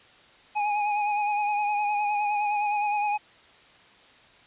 square tone with vibrato, 830.6 Hz, G#5, in tune, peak -24 dBFS, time 0.55-3.18 s, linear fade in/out 20 ms, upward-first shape sine, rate 9.7 Hz, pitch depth 31 cents each way, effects white hiss -54 dBFS RMS until 4.46 s + resampled to 8000 Hz

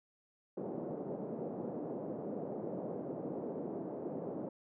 white band-pass noise, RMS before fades -41 dBFS, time 0.57-4.49 s, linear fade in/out 5 ms, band 160 to 560 Hz, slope 24 dB/octave, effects none

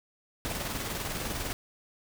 pink noise with tremolo, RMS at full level -33 dBFS, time 0.45-1.53 s, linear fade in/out 0 ms, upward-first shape square, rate 20 Hz, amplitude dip 35%, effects none

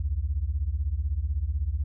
sine beating tone pair, 63.8 / 79.8 Hz, C2 / D#2, -43 / +44 cents, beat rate 16 Hz, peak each -27 dBFS, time 0-1.84 s, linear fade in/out 5 ms, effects tanh soft clip ceiling -18 dBFS

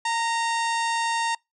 harmonic tone with a mistuned harmonic, 919 Hz, A#5, 25 cents flat, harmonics 1 / 2 / 3 / 4 / 5 / 6 / 7 / 8 / 9 / 10, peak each -24 / -30 / -34 / -36 / -38 / -40 / -41 / -42 / -43 / -44 dBFS, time 0.05-1.35 s, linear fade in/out 5 ms, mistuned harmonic 2, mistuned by +30 cents, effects noise-tail reverb RT60 0.2 s tail -26 dB re dry

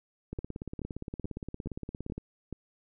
two click trains, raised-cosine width 3 ms, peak -24 / -24 dBFS, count 33 / 6, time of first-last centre 0.33-2.18 / 0.39-2.527 s, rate 17.3 / 2.34 Hz, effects none

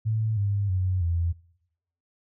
sine tone with pitch steps, 110 / 100.87 / 92.5 / 84.82 Hz, A2 / G2 / F#2 / E2, 0 / +50 / 0 / +50 cents, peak -22 dBFS, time 0.05-1.33 s, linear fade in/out 20 ms, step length 320 ms, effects noise-tail reverb RT60 0.8 s tail -23 dB re dry

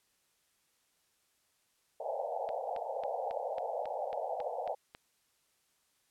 white band-pass noise, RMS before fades -37 dBFS, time 2-4.75 s, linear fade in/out 5 ms, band 480 to 850 Hz, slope 96 dB/octave
click train, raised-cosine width 0.3 ms, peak -31 dBFS, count 10, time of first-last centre 2.49-4.949 s, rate 3.66 Hz
effects white hiss -74 dBFS RMS until 6.1 s + low-pass 12000 Hz 12 dB/octave

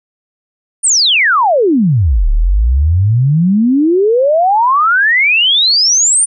sine exponential two-way sweep, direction down then up, 9397 to 34.65 to 9397 Hz, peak -7 dBFS, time 0.83-6.26 s, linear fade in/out 20 ms, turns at 2.29 s, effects none

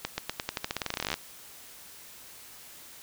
accelerating click train, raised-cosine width 0.2 ms, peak -12 dBFS, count 23, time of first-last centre 0.05-1.141 s, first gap 130 ms, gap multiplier 0.89, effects white hiss -49 dBFS RMS until 3.02 s

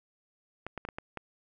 clicks, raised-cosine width 0.5 ms, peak -22 dBFS, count 6, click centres 0.666 / 0.777 / 0.851 / 0.888 / 0.985 / 1.173 s, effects none

